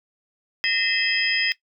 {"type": "tone cluster", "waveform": "sine", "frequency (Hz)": [1845, 2033, 2594, 3203, 5050], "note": ["A#6", "B6", "E7", "G7", "D#8"], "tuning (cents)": [-18, 50, -28, 37, 25], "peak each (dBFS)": -26, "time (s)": [0.64, 1.52], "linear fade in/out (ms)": 0, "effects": ["noise-tail reverb RT60 0.1 s tail -17 dB re dry"]}